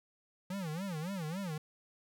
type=tone with vibrato; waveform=square; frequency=174.61 Hz; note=F3; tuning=in tune; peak=-37 dBFS; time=0.5-1.58 s; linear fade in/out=5 ms; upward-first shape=sine; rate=3.6 Hz; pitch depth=240 cents each way; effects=none